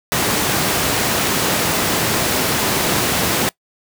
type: high-pass noise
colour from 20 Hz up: pink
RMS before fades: -18 dBFS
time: 0.12-3.49 s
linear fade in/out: 0 ms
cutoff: 130 Hz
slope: 12 dB/octave
effects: noise-tail reverb RT60 0.1 s tail -22 dB re dry